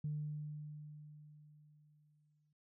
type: tone with exponential decay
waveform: sine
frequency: 150 Hz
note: D3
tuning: 37 cents sharp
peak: -35 dBFS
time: 0.04-2.53 s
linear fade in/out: 5 ms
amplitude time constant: 540 ms
effects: noise-tail reverb RT60 0.3 s tail -25 dB re dry + tanh soft clip ceiling -31 dBFS